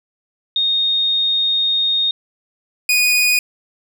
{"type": "tone pair in turn", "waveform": ["sine", "sawtooth"], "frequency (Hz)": [3700, 2473], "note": ["A#7", "D#7"], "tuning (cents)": [-14, -11], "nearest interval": "perfect fifth", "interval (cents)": 697, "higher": "first", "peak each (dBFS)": [-14, -9], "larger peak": "second", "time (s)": [[0.56, 2.11], [2.89, 3.39]], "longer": "first", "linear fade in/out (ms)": 2, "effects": []}